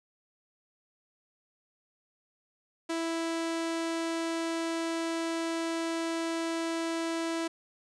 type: tone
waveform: sawtooth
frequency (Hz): 330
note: E4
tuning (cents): +2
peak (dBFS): -26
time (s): 2.89-7.48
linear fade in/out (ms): 10
effects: resampled to 22050 Hz + 10-bit